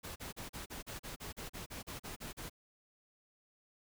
pink noise bursts, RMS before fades -45 dBFS, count 15, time 0.03-2.498 s, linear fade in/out 20 ms, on 130 ms, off 37 ms, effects none

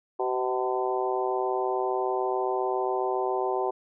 harmonic tone with a mistuned harmonic, 127.2 Hz, C3, 48 cents flat, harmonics 3 / 4 / 5 / 6 / 7 / 8, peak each -28 / -34 / -34 / -31 / -33 / -36 dBFS, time 0.19-3.71 s, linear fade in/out 10 ms, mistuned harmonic 6, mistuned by -17 cents, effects none

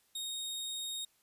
sawtooth tone, 3729 Hz, A#7, in tune, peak -34 dBFS, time 0.15-1.05 s, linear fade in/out 5 ms, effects white hiss -71 dBFS RMS until 1.22 s + resampled to 32000 Hz

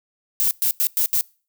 violet noise bursts at uneven times, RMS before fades -19 dBFS, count 5, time 0.4-0.51 / 0.62-0.71 / 0.8-0.87 / 0.97-1.06 / 1.13-1.21 s, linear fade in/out 0 ms, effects noise-tail reverb RT60 0.4 s tail -25 dB re dry

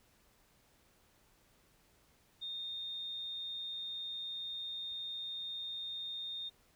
sine tone, 3661 Hz, A#7, 32 cents flat, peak -39 dBFS, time 2.41-6.5 s, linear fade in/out 20 ms, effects pink hiss -69 dBFS RMS until 6.75 s

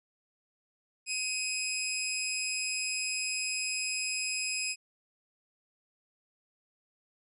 15% pulse tone with amplitude modulation, 2520 Hz, D#7, 21 cents sharp, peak -21 dBFS, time 1.06-4.76 s, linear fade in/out 50 ms, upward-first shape sine, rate 180 Hz, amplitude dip 55%, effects resampled to 24000 Hz

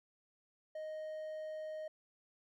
triangle tone, 622.3 Hz, D#5, in tune, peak -39 dBFS, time 0.75-1.88 s, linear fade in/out 5 ms, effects none

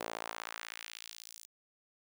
sawtooth tone with high-pass filter sweep, 56.2 Hz, A1, 37 cents sharp, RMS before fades -45 dBFS, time 0-1.46 s, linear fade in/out 10 ms, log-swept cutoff 490 to 7300 Hz, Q 1.2, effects none

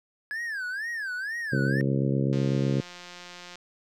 triangle tone with vibrato, 1665 Hz, G#6, 4 cents sharp, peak -28 dBFS, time 0.31-1.81 s, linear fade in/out 0 ms, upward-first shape sine, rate 2.1 Hz, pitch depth 220 cents each way
harmonic tone, 68 Hz, C#2, 33 cents flat, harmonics 2 / 3 / 4 / 5 / 6 / 7 / 8, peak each -25 / -29 / -31 / -33 / -35 / -36 / -37 dBFS, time 1.52-2.81 s, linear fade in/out 10 ms
click train, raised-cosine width 0.2 ms, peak -26 dBFS, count 218, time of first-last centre 2.33-3.556 s, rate 177 Hz
effects none

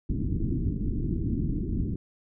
pink low-pass noise, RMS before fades -28 dBFS, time 0.09-1.96 s, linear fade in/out 5 ms, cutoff 340 Hz, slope 48 dB/octave, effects none

